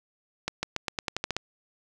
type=accelerating click train; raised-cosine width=0.2 ms; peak=-11 dBFS; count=10; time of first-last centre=0.48-1.366 s; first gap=150 ms; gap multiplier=0.89; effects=none